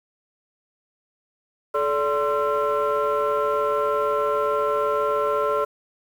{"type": "tone cluster", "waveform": "sine", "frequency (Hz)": [431.6, 578, 1044, 1349], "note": ["A4", "D5", "C6", "E6"], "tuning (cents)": [-33, -28, -4, 40], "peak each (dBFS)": [-23, -23, -25, -25], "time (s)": [1.74, 5.65], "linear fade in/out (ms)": 10, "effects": ["tanh soft clip ceiling -14 dBFS", "8-bit"]}